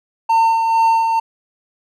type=tone with tremolo; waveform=triangle; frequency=906 Hz; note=A#5; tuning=50 cents flat; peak=-8 dBFS; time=0.29-1.2 s; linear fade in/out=10 ms; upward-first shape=sine; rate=2.2 Hz; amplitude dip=40%; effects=none